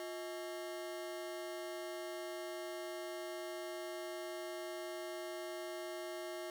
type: ring-modulated tone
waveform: 40% pulse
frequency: 493.9 Hz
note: B4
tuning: in tune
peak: -38 dBFS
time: 0-6.5 s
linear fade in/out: 0 ms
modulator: 140 Hz
effects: none